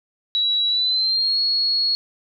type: tone with pitch glide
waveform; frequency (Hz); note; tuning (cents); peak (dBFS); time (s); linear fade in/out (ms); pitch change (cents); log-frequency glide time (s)
sine; 3902 to 4330; B7 to C#8; -22 to -41; -17; 0.35-1.95; 0; +181; 0.68-1.39
effects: none